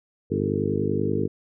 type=harmonic tone with a mistuned harmonic; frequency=50.3 Hz; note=G1; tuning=45 cents sharp; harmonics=2 / 3 / 4 / 5 / 6 / 7 / 8 / 9; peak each=-30 / -30 / -30 / -30 / -30 / -30 / -30 / -30 dBFS; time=0.3-1.28 s; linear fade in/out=20 ms; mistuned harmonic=8; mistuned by=+36 cents; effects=none